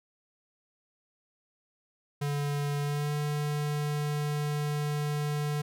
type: tone with pitch glide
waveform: square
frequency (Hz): 144.3 to 147.84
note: D3 to D3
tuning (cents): -30 to +12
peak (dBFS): -29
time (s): 2.21-5.62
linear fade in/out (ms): 10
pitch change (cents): +42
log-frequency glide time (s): 2.81-3.13
effects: none